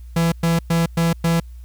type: tone bursts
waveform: 45% pulse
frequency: 167 Hz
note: E3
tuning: 23 cents sharp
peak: -15 dBFS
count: 5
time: 0.16-1.4 s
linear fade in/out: 5 ms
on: 160 ms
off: 110 ms
effects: added 60 Hz sine -34 dBFS peak until 1.64 s + white hiss -60 dBFS RMS until 1.64 s